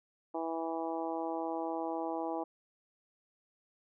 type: harmonic tone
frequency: 163.9 Hz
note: E3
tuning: 10 cents flat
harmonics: 2 / 3 / 4 / 5 / 6 / 7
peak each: -38 / -41 / -40 / -39 / -44 / -50 dBFS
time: 0.34-2.44 s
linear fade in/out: 10 ms
effects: none